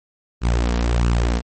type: tone with flanger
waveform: sawtooth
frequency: 58.8 Hz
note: A#1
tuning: 16 cents sharp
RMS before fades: -18 dBFS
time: 0.41-1.42 s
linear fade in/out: 50 ms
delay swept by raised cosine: 0.7 to 4.4 ms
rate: 1.5 Hz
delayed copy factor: +0.6
effects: MP3 32 kbps